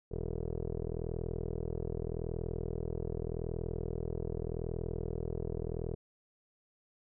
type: tone with low-pass filter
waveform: 15% pulse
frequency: 40.84 Hz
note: E1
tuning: 15 cents flat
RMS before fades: -37 dBFS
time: 0.11-5.95 s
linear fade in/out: 10 ms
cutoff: 460 Hz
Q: 3.3
effects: none